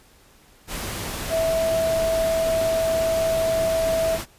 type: tone in noise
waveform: sine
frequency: 653 Hz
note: E5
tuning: 17 cents flat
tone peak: -19 dBFS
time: 1.29-4.19 s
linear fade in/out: 50 ms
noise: pink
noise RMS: -30 dBFS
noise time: 0.67-4.26 s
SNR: +8 dB
effects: pink hiss -54 dBFS RMS until 4.38 s + resampled to 32000 Hz